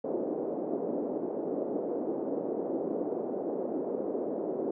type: band-pass noise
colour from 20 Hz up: pink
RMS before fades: -33 dBFS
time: 0.04-4.71 s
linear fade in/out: 5 ms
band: 280 to 560 Hz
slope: 24 dB/octave
effects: none